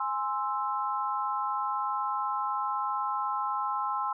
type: chord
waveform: sine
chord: Ab augmented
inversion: none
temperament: equal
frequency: 830.6 / 1046.5 / 1318.5 Hz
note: Ab5 / C6 / E6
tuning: 0 / 0 / 0 cents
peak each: -33 / -31 / -33 dBFS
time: 0-4.13 s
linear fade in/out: 5 ms
effects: none